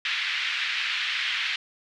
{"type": "band-pass noise", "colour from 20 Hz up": "pink", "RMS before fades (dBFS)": -28, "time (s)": [0.05, 1.56], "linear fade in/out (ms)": 2, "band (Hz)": [1800, 3600], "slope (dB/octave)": 24, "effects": []}